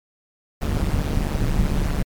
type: noise with amplitude modulation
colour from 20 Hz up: brown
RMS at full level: -17 dBFS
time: 0.61-2.03 s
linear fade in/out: 10 ms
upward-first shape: sine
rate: 146 Hz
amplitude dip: 85%
effects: MP3 96 kbps